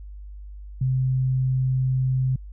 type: tone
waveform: sine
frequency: 130 Hz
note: C3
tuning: 11 cents flat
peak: -19 dBFS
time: 0.81-2.36 s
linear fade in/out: 5 ms
effects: added 50 Hz sine -36 dBFS peak until 2.52 s